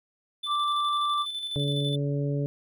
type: tone with tremolo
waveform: triangle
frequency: 3517 Hz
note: A7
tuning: 1 cent flat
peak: -28 dBFS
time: 0.43-1.96 s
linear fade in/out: 10 ms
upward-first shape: square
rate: 12 Hz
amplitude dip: 40%
type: tone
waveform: sine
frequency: 1174.7 Hz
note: D6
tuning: in tune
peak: -24 dBFS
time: 0.46-1.26 s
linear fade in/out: 50 ms
type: harmonic tone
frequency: 142.6 Hz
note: C#3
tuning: 49 cents sharp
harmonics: 1 / 2 / 3 / 4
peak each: -26 / -33 / -34 / -37 dBFS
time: 1.56-2.46 s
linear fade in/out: 0 ms
effects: none